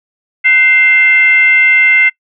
sine tone with frequency modulation, 2093 Hz, C7, in tune, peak -5 dBFS, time 0.44-2.1 s, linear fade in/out 20 ms, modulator 587 Hz, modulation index 0.51, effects noise-tail reverb RT60 0.1 s tail -24 dB re dry

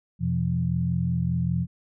sine tone cluster, 84.9 / 126.3 / 171.5 Hz, F2 / B2 / F3, -48 / +39 / -31 cents, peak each -30 / -26 / -25 dBFS, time 0.19-1.67 s, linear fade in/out 50 ms, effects none

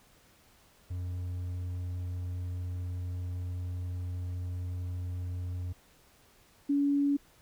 triangle / sine tone pair in turn, 89.5 / 283.8 Hz, F2 / C#4, +43 / +41 cents, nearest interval octave + minor sixth, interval 1998 cents, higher second, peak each -31 / -24 dBFS, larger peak second, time 0.9-5.73 / 6.69-7.17 s, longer first, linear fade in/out 10 ms, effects pink hiss -62 dBFS RMS until 7.41 s

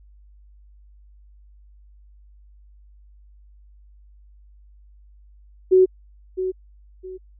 sine tone with echo, 372.8 Hz, F#4, 13 cents sharp, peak -10 dBFS, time 5.71-5.86 s, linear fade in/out 20 ms, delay 660 ms, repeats 2, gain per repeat -11 dB, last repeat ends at 7.18 s, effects added 50 Hz sine -47 dBFS peak until 7.39 s

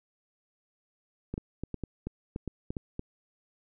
clicks, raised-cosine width 3 ms, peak -21 dBFS, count 11, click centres 1.34 / 1.379 / 1.636 / 1.743 / 1.837 / 2.07 / 2.361 / 2.477 / 2.705 / 2.768 / 2.994 s, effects none

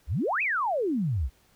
sine exponential two-way sweep, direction up then down, 55 to 2654 to 55 Hz, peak -24 dBFS, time 0.07-1.3 s, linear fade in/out 50 ms, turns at 0.42 s, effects pink hiss -63 dBFS RMS until 1.55 s

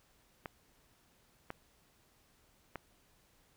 clicks, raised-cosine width 0.5 ms, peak -25 dBFS, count 3, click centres 0.458 / 1.504 / 2.757 s, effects pink hiss -69 dBFS RMS until 3.56 s

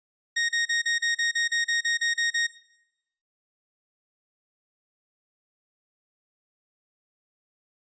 sawtooth tone bursts, 1864.7 Hz, A#6, in tune, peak -19 dBFS, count 13, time 0.36-2.47 s, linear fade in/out 10 ms, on 130 ms, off 35 ms, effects noise-tail reverb RT60 0.9 s tail -19 dB re dry + resampled to 16000 Hz

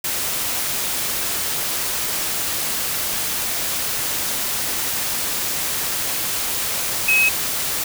sine tone in noise, 2556 Hz, D#7, 46 cents sharp, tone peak -13 dBFS, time 7.08-7.29 s, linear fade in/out 5 ms, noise white, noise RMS -23 dBFS, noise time 0.04-7.84 s, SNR +7 dB, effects none

